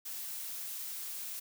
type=noise; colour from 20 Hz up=blue; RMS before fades=-41 dBFS; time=0.05-1.4 s; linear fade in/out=10 ms; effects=none